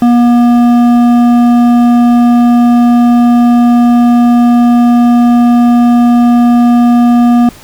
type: tone with hard clipping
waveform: sine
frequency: 240 Hz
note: B3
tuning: 49 cents flat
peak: -5 dBFS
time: 0.02-7.49 s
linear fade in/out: 2 ms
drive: 9 dB
effects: pink hiss -35 dBFS RMS until 7.63 s